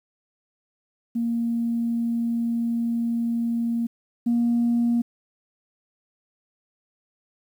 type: tone pair in turn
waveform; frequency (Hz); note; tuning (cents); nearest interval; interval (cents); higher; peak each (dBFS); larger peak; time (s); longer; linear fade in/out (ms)
sine; 233.1 / 236.5; A#3 / A#3; 0 / +25; unison; 25; second; -21 / -17; second; 1.15-3.87 / 4.26-5.02; first; 10
effects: tanh soft clip ceiling -15 dBFS + 9-bit